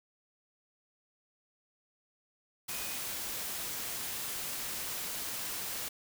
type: tone in noise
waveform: sine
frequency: 2491 Hz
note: D#7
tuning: 1 cent sharp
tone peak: -47 dBFS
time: 2.69-2.98 s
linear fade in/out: 10 ms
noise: white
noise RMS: -38 dBFS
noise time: 2.68-5.89 s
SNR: -12 dB
effects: none